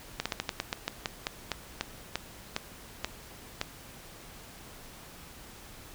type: slowing click train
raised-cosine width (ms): 0.2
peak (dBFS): -12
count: 16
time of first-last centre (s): 0.2-3.614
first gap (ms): 56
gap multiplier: 1.18
effects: pink hiss -49 dBFS RMS until 5.94 s